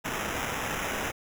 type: noise with sample-and-hold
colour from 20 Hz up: blue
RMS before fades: -32 dBFS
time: 0.04-1.12 s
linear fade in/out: 20 ms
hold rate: 4410 Hz
effects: none